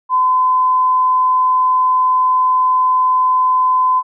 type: tone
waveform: sine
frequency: 1019 Hz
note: C6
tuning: 46 cents flat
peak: -10 dBFS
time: 0.09-4.03 s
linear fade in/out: 50 ms
effects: none